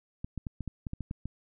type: clicks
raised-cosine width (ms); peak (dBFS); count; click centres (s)
5; -23; 10; 0.245 / 0.377 / 0.468 / 0.607 / 0.677 / 0.868 / 0.934 / 1.007 / 1.111 / 1.256
effects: none